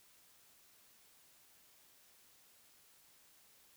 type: silence
effects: white hiss -66 dBFS RMS until 3.76 s